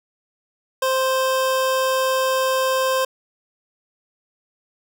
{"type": "tone", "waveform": "25% pulse", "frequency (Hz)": 523.3, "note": "C5", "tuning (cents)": 0, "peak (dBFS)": -14, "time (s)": [0.82, 3.05], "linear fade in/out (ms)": 5, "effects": []}